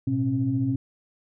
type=tone cluster; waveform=sine; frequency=110.5 / 124.9 / 270.3 Hz; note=A2 / B2 / C#4; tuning=+8 / +20 / -44 cents; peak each=-30 / -25 / -24 dBFS; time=0.07-0.76 s; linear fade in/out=5 ms; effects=tanh soft clip ceiling -12 dBFS